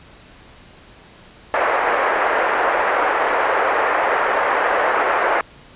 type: band-pass noise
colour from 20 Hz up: pink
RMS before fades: -18 dBFS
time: 1.54-5.41 s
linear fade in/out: 0 ms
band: 480 to 1900 Hz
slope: 24 dB/octave
effects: pink hiss -45 dBFS RMS until 5.75 s + resampled to 8000 Hz

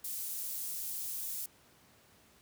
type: high-pass noise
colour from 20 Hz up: pink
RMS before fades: -39 dBFS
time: 0.04-1.46 s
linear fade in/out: 5 ms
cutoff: 11000 Hz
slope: 12 dB/octave
effects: pink hiss -63 dBFS RMS until 2.41 s + high-pass 80 Hz 12 dB/octave

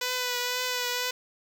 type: tone with vibrato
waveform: 5% pulse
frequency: 496.3 Hz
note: B4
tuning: 8 cents sharp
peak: -16 dBFS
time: 0.01-1.11 s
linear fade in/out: 5 ms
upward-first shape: triangle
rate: 2 Hz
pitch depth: 27 cents each way
effects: none

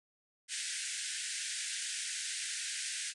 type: band-pass noise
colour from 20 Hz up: white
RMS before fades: -39 dBFS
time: 0.48-3.14 s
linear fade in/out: 50 ms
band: 1500 to 9700 Hz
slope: 96 dB/octave
effects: none

